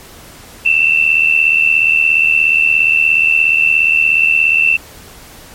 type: tone pair together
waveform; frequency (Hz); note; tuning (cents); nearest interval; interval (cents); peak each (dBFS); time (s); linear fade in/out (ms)
sine; 2637 / 2714; E7 / E7; 0 / +50; unison; 50; -11; 0.65-4.77; 10
effects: pink hiss -37 dBFS RMS until 5.54 s + MP3 64 kbps